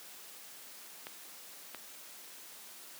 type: clicks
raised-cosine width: 0.3 ms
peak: -26 dBFS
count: 2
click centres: 1.069 / 1.747 s
effects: white hiss -51 dBFS RMS until 2.99 s + high-pass 200 Hz 12 dB/octave